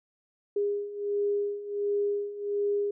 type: beating tone pair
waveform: sine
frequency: 407 / 408.4 Hz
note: G#4 / G#4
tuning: -35 / -29 cents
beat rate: 1.4 Hz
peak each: -32 / -28 dBFS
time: 0.56-2.91 s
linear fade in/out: 5 ms
effects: none